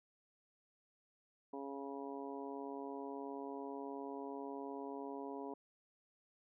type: harmonic tone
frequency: 138.59 Hz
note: C#3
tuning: in tune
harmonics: 2 / 3 / 4 / 5 / 6 / 7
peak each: -47 / -47 / -54 / -52 / -55 / -51 dBFS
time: 1.53-5.54 s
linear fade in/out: 5 ms
effects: none